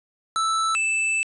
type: tone pair in turn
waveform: square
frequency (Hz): 1318.5 / 2637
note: E6 / E7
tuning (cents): 0 / 0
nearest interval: octave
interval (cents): 1200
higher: second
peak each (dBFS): -21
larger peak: neither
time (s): 0.36-0.75 / 0.75-1.23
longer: second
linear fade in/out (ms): 0
effects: resampled to 24000 Hz + 9-bit